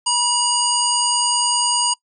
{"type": "harmonic tone", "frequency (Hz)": 965, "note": "B5", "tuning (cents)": -40, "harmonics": [1, 3, 5, 7, 9], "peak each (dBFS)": [-21, -24, -22, -24, -21], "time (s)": [0.06, 1.94], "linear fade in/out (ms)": 10, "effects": ["noise-tail reverb RT60 0.1 s tail -23 dB re dry"]}